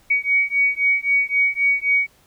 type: beating tone pair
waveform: sine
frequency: 2249 / 2252.8 Hz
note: C#7 / C#7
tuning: +24 / +27 cents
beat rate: 3.8 Hz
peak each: -19 dBFS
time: 0.1-2.07 s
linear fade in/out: 10 ms
effects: pink hiss -56 dBFS RMS until 2.26 s